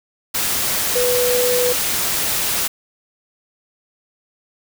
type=tone in noise; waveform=sine; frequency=493.9 Hz; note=B4; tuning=in tune; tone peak=-16 dBFS; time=0.95-1.73 s; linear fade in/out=10 ms; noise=white; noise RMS=-20 dBFS; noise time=0.34-2.68 s; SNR=+1 dB; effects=none